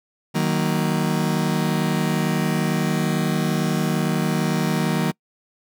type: chord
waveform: 35% pulse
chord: D# minor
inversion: none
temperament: just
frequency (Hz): 155.56 / 186.68 / 233.3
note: D#3 / F#3 / A#3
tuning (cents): 0 / +16 / +2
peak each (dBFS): -21 / -22 / -23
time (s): 0.34-5.12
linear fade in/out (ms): 20
effects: noise-tail reverb RT60 0.1 s tail -26 dB re dry

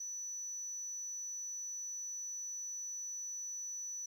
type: tone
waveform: sine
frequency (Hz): 5950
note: F#8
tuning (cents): +9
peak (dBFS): -39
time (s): 0-4.06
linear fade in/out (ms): 5
effects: tanh soft clip ceiling -36 dBFS + 11-bit

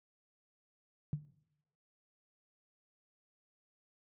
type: tone with exponential decay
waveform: sine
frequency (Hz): 147.9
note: D3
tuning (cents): +13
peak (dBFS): -28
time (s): 1.13-1.25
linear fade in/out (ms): 0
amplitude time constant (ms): 26
effects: noise-tail reverb RT60 0.8 s tail -18 dB re dry + high-pass 60 Hz 12 dB/octave

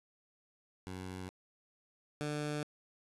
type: tone pair in turn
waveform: 15% pulse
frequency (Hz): 93 / 148.87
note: F#2 / D3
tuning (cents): +9 / +24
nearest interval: minor sixth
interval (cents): 815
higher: second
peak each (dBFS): -35 / -29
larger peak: second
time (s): 0.87-1.29 / 2.21-2.63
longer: neither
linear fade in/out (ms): 0
effects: resampled to 24000 Hz + 10-bit

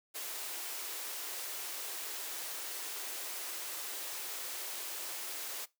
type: high-pass noise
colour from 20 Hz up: white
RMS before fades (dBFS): -41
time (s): 0.14-5.66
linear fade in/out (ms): 20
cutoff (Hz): 310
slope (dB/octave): 48
effects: noise-tail reverb RT60 0.2 s tail -20 dB re dry

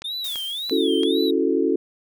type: click train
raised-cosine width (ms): 0.2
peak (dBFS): -17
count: 4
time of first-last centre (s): 0.02-1.034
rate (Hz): 2.96
type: tone with vibrato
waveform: triangle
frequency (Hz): 3526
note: A7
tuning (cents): +3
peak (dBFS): -25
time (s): 0.04-1.31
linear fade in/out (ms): 10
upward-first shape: sine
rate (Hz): 1.9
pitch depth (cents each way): 210
type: noise with exponential decay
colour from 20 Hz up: blue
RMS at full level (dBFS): -33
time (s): 0.24-1.35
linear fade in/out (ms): 5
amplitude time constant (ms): 240
type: chord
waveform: sine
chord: F# minor seventh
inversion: second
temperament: equal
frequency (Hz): 277.2 / 329.6 / 370 / 440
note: C#4 / E4 / F#4 / A4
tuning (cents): 0 / 0 / 0 / 0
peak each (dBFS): -23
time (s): 0.71-1.76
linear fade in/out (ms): 5
effects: none

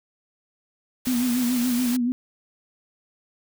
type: noise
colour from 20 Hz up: white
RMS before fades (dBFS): -32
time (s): 1.05-1.97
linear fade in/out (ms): 10
type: tone with vibrato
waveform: sine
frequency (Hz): 245.9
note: B3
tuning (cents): -7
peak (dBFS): -20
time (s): 1.07-2.12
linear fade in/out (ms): 0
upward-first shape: sine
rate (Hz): 7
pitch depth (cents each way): 61
effects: none

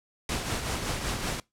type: noise with tremolo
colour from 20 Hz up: pink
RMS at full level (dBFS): -29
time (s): 0.29-1.4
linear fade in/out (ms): 2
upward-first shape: triangle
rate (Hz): 5.3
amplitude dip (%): 50
effects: noise-tail reverb RT60 0.2 s tail -23 dB re dry + low-pass 10000 Hz 12 dB/octave

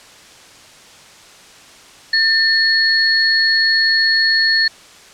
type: tone pair together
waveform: sine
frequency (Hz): 1794 / 4339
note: A6 / C#8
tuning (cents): +33 / -38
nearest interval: octave + minor third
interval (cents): 1529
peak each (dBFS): -14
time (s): 2.13-4.68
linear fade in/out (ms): 5
effects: white hiss -42 dBFS RMS until 5.13 s + low-pass 7000 Hz 12 dB/octave

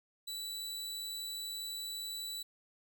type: tone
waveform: sawtooth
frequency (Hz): 3951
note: B7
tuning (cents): 0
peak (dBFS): -36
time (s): 0.27-2.43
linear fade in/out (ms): 10
effects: none

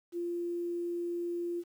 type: tone with quantisation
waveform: sine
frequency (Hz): 346.1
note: F4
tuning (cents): -16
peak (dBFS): -32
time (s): 0.12-1.64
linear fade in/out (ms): 50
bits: 10
effects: none

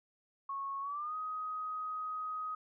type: tone with pitch glide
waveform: sine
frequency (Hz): 1100 to 1256.3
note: C#6 to D#6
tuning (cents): -14 to +16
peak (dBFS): -36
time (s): 0.49-2.55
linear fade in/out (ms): 5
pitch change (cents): +230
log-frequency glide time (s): 0.81-1.15
effects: none

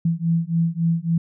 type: beating tone pair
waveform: sine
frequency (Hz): 164.81 / 168.41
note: E3 / E3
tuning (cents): 0 / +37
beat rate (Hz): 3.6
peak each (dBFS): -21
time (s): 0.05-1.18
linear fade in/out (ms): 5
effects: none

